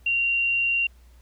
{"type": "tone", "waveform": "sine", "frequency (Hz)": 2762, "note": "F7", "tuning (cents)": -20, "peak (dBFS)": -20, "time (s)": [0.06, 0.87], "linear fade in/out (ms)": 5, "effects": ["added 60 Hz sine -49 dBFS peak until 1.21 s", "pink hiss -62 dBFS RMS until 1.21 s"]}